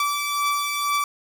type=beating tone pair; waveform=sawtooth; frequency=1157 / 1159.1 Hz; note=D6 / D6; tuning=-26 / -23 cents; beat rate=2.1 Hz; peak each=-25 / -19 dBFS; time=0-1.04 s; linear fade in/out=2 ms; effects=none